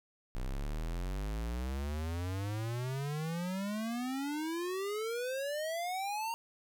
square exponential sweep, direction up, 30.39 to 932.3 Hz, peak -35 dBFS, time 0.35-6.34 s, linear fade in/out 0 ms, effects none

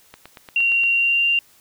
click train, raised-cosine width 0.3 ms, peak -22 dBFS, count 7, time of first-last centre 0.14-0.836 s, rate 8.62 Hz
sine tone with pitch glide, 2757 to 2779 Hz, F7 to F7, -23 to -9 cents, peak -15 dBFS, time 0.56-1.39 s, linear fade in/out 2 ms, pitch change +14 cents, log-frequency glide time 0.93-1.25 s
effects white hiss -54 dBFS RMS until 1.6 s

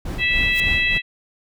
brown noise with tremolo, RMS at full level -24 dBFS, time 0.05-0.98 s, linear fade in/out 5 ms, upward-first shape sine, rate 3.4 Hz, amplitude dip 70%
harmonic tone, 656 Hz, E5, 9 cents flat, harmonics 3 / 4 / 5 / 6, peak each -21 / -19 / -27 / -30 dBFS, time 0.18-1.02 s, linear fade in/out 50 ms
white noise with exponential growth, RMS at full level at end -30 dBFS, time 0.44-0.6 s, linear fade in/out 0 ms, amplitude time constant 33 ms
effects none

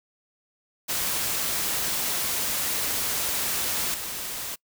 white noise with level steps, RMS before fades -27 / -33 dBFS, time 0.88-4.56 s, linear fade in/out 20 ms, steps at 3.94 s, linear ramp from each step 2 ms, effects noise-tail reverb RT60 0.1 s tail -25 dB re dry

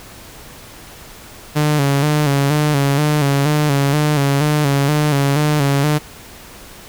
sawtooth tone with vibrato, 144.9 Hz, D3, 23 cents flat, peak -9 dBFS, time 1.55-5.99 s, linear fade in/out 20 ms, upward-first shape square, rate 2.1 Hz, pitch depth 63 cents each way, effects pink hiss -38 dBFS RMS until 6.88 s

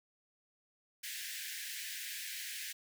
pink high-pass noise, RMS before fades -43 dBFS, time 1.03-2.73 s, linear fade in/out 10 ms, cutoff 1600 Hz, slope 96 dB/octave, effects none

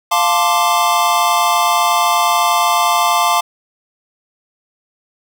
square chord, D minor seventh, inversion first, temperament equal, 698.5 / 880 / 1046.5 / 1174.7 Hz, F5 / A5 / C6 / D6, 0 / 0 / 0 / 0 cents, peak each -18 dBFS, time 0.11-3.41 s, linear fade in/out 10 ms, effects none

